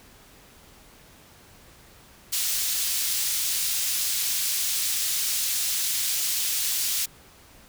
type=high-pass noise; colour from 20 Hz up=pink; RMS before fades=-26 dBFS; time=2.32-7.06 s; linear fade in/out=10 ms; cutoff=4300 Hz; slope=12 dB/octave; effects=pink hiss -52 dBFS RMS until 7.68 s